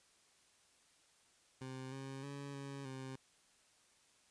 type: tone with pitch steps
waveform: 20% pulse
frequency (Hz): 130.8 / 134.9 / 140.9 / 138.8 / 132.1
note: C3 / C#3 / C#3 / C#3 / C3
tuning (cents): 0 / -47 / +29 / +3 / +17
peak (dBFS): -40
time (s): 1.61-3.16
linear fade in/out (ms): 5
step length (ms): 310
effects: white hiss -70 dBFS RMS until 4.3 s + resampled to 22050 Hz